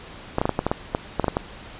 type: clicks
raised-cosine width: 1 ms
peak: -6 dBFS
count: 12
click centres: 0.384 / 0.415 / 0.455 / 0.493 / 0.591 / 0.666 / 0.715 / 0.949 / 1.197 / 1.243 / 1.282 / 1.369 s
effects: pink hiss -41 dBFS RMS until 1.79 s + resampled to 8000 Hz